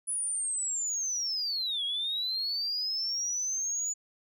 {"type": "linear two-way sweep", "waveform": "sine", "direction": "down then up", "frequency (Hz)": [10010, 3264, 6950], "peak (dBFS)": -28, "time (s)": [0.07, 3.94], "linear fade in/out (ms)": 20, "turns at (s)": 1.84, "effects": ["tanh soft clip ceiling -25 dBFS"]}